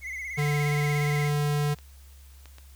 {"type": "tone with vibrato", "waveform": "triangle", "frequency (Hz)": 2100, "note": "C7", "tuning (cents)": 6, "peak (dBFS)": -31, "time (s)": [0.01, 1.31], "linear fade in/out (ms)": 50, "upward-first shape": "sine", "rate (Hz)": 17, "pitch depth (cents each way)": 87}
{"type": "tone", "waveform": "square", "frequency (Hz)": 146.83, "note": "D3", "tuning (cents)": 0, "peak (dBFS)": -24, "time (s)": [0.37, 1.75], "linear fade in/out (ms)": 20}
{"type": "clicks", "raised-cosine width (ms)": 0.2, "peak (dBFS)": -30, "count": 4, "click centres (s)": [1.201, 1.787, 2.457, 2.584]}
{"effects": ["added 68 Hz sine -47 dBFS peak until 2.75 s", "white hiss -58 dBFS RMS until 2.75 s"]}